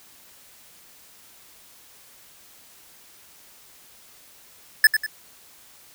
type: tone with echo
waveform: square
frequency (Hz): 1736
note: A6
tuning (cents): -24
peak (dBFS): -10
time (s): 4.84-4.87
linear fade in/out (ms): 2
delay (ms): 97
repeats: 2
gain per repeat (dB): -8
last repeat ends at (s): 5.064
effects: white hiss -51 dBFS RMS until 5.94 s